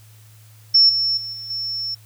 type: tone with level steps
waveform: sine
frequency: 5400 Hz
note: E8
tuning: 41 cents sharp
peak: -9 / -17 / -27 / -30 / -23 dBFS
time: 0.74-1.95 s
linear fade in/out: 10 ms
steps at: 0.89 / 1.17 / 1.33 / 1.5 s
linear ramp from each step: 5 ms
effects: added 108 Hz sine -45 dBFS peak until 2.05 s + white hiss -53 dBFS RMS until 2.05 s